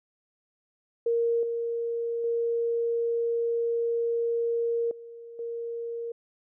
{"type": "tone with level steps", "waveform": "sine", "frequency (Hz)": 466.2, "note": "A#4", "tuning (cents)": 0, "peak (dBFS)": [-22, -27, -24, -41, -31], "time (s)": [1.06, 6.12], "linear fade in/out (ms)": 5, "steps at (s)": [1.43, 2.24, 4.91, 5.39], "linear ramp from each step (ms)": 2, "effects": []}